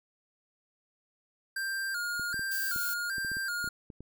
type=tone with vibrato; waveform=square; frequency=1500 Hz; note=F#6; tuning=23 cents sharp; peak=-32 dBFS; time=1.56-3.69 s; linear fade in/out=5 ms; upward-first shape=square; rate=1.3 Hz; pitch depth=90 cents each way
type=clicks; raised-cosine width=3 ms; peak=-32 dBFS; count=12; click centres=2.196 / 2.343 / 2.394 / 2.761 / 3.182 / 3.248 / 3.317 / 3.369 / 3.643 / 3.676 / 3.902 / 4.006 s
type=noise; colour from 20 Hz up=violet; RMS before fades=-36 dBFS; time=2.51-2.94 s; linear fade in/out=5 ms
effects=none